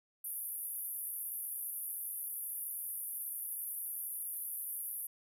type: band-pass noise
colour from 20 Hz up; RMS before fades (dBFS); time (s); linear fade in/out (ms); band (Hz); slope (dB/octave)
white; -41; 0.24-5.07; 5; 10000 to 14000; 96
effects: none